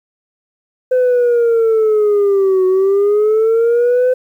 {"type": "linear two-way sweep", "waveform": "sine", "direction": "down then up", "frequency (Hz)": [511, 370, 511], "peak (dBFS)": -7, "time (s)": [0.91, 4.14], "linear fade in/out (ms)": 10, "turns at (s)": 2.66, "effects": ["tanh soft clip ceiling -8 dBFS", "8-bit"]}